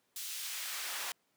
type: noise with high-pass filter sweep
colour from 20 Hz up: pink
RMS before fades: -40 dBFS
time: 0.16-1.12 s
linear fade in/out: 2 ms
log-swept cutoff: 4300 to 900 Hz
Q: 0.73
effects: pink hiss -75 dBFS RMS until 1.36 s + high-pass 200 Hz 12 dB/octave